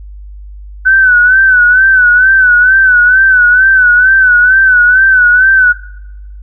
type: tone with vibrato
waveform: sine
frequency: 1506 Hz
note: F#6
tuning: 30 cents sharp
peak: -3 dBFS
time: 0.85-5.73 s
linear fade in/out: 20 ms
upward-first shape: sine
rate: 2.2 Hz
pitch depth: 68 cents each way
effects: noise-tail reverb RT60 1.0 s tail -23 dB re dry + added 50 Hz sine -26 dBFS peak until 6.42 s